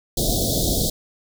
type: band-stop noise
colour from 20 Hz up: pink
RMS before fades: -21 dBFS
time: 0.17-0.9 s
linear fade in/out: 5 ms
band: 730 to 3400 Hz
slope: 96 dB/octave
effects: none